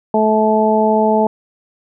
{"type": "harmonic tone", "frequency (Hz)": 216.8, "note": "A3", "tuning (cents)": -25, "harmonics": [1, 2, 3, 4], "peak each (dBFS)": [-16, -16, -16, -16], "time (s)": [0.14, 1.27], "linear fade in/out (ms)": 2, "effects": []}